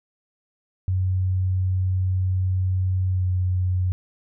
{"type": "tone with pitch glide", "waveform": "sine", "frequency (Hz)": [93, 91.56], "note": ["F#2", "F#2"], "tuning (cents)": [9, -18], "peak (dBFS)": -19, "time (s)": [0.88, 3.92], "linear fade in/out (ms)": 0, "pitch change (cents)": -27, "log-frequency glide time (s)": [3.1, 3.26], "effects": []}